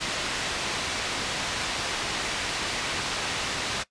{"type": "low-pass noise", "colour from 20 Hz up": "white", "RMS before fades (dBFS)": -30, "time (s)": [0, 3.84], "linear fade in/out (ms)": 20, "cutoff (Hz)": 4200, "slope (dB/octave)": 12, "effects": ["noise-tail reverb RT60 0.1 s tail -18 dB re dry", "resampled to 22050 Hz"]}